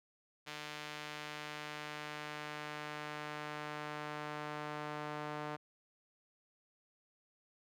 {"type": "tone with band-pass filter sweep", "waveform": "sawtooth", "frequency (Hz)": 150, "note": "D3", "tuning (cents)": 37, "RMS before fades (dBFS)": -44, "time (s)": [0.46, 5.57], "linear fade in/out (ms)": 20, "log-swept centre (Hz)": [2900, 1000], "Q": 0.82, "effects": []}